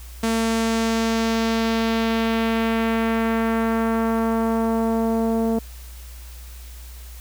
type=tone with low-pass filter sweep; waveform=sawtooth; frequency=226.1 Hz; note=A3; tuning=47 cents sharp; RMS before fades=-21 dBFS; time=0.23-5.59 s; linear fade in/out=5 ms; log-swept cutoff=10000 to 610 Hz; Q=1.2; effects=added 60 Hz sine -36 dBFS peak until 7.2 s + white hiss -46 dBFS RMS until 7.2 s